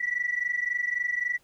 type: tone pair together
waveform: sine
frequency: 1941.3 / 1965 Hz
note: B6 / B6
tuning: -30 / -9 cents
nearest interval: unison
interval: 21 cents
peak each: -28 dBFS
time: 0-1.38 s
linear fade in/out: 10 ms
effects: tanh soft clip ceiling -18 dBFS + pink hiss -64 dBFS RMS until 1.43 s